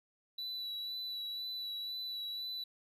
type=tone with vibrato; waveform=triangle; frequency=3951 Hz; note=B7; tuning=in tune; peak=-37 dBFS; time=0.38-2.64 s; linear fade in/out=5 ms; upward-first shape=sine; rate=2 Hz; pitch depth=20 cents each way; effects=none